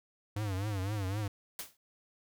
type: tone with vibrato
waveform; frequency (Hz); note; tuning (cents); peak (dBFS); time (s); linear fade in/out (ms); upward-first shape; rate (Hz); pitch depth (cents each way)
square; 100; G2; +35; -33; 0.36-1.28; 5; triangle; 3.9; 160
type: noise with exponential decay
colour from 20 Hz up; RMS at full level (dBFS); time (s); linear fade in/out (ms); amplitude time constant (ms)
white; -36; 1.59-1.77; 2; 37
effects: none

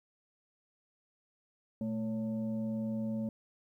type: tone with frequency modulation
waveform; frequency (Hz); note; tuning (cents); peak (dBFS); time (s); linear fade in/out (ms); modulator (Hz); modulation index
sine; 220; A3; 0; -32; 1.81-3.29; 2; 338; 0.56
effects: 12-bit

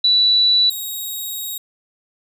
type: tone pair in turn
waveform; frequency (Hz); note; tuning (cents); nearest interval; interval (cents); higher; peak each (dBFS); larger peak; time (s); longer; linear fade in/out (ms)
sine / 5% pulse; 3951 / 3784; B7 / A#7; 0 / +25; minor second; 75; first; -11 / -17; first; 0.04-0.7 / 0.7-1.58; second; 5
effects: none

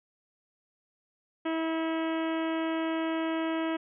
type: harmonic tone with a mistuned harmonic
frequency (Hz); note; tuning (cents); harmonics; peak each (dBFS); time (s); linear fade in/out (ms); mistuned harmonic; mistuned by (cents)
323.9; E4; -30; 1 / 2 / 3 / 4 / 5 / 6 / 7 / 8 / 9 / 10; -29 / -35 / -39 / -41 / -43 / -45 / -46 / -47 / -48 / -49; 1.45-3.77; 10; 7; -34
effects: none

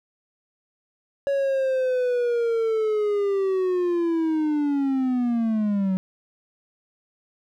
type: linear sweep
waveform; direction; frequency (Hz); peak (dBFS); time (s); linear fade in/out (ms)
triangle; down; 560 to 185; -18; 1.27-5.97; 0
effects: none

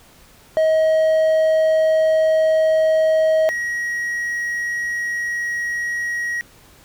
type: tone pair in turn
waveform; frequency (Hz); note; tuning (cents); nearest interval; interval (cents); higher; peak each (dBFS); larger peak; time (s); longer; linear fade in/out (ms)
triangle; 634 / 1899.9; D#5 / A#6; +32 / +32; octave + perfect fifth; 1900; second; -11 / -19; first; 0.57-3.49 / 3.49-6.41; neither; 0
effects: pink hiss -49 dBFS RMS until 6.84 s

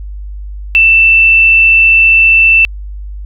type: tone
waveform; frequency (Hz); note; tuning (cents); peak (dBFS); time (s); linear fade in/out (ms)
sine; 2665; E7; +18; -3; 0.75-2.65; 0
effects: added 50 Hz sine -21 dBFS peak until 3.25 s

